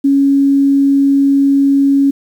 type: tone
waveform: sine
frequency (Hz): 277.2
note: C#4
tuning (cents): 0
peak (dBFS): -7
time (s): 0.04-2.11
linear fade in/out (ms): 10
effects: 7-bit